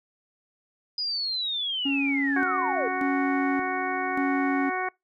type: linear sweep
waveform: sine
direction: down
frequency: 4978 to 415.3 Hz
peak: -26 dBFS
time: 0.98-2.88 s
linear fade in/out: 2 ms
type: tone with tremolo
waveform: triangle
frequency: 277.2 Hz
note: C#4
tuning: in tune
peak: -22 dBFS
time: 1.85-4.7 s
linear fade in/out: 10 ms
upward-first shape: square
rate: 0.86 Hz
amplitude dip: 70%
type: harmonic tone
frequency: 370 Hz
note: F#4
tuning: in tune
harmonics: 1 / 2 / 3 / 4 / 5 / 6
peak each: -33 / -30 / -33 / -34 / -35 / -35 dBFS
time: 2.36-4.89 s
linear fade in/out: 5 ms
effects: noise-tail reverb RT60 0.2 s tail -26 dB re dry